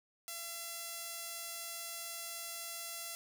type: tone with band-pass filter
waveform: sawtooth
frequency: 677 Hz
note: E5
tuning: 46 cents sharp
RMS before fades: -44 dBFS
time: 0.28-3.15 s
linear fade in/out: 0 ms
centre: 11000 Hz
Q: 0.74
effects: 10-bit